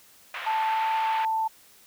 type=band-pass noise; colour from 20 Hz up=white; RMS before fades=-35 dBFS; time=0.34-1.25 s; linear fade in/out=2 ms; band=740 to 2600 Hz; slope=24 dB/octave
type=tone with pitch glide; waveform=sine; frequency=880 to 885.6 Hz; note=A5 to A5; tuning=0 to +11 cents; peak=-23 dBFS; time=0.46-1.48 s; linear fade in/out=10 ms; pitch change=+11 cents; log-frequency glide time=0.63-0.83 s
effects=white hiss -55 dBFS RMS until 1.86 s